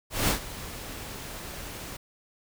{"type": "noise with ADSR envelope", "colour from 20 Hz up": "pink", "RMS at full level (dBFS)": -23, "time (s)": [0.1, 1.97], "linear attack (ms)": 180, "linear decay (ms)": 110, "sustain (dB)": -16, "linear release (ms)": 8, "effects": []}